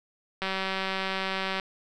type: click train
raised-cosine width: 0.3 ms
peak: -14 dBFS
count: 226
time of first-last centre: 0.42-1.598 s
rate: 191 Hz
effects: none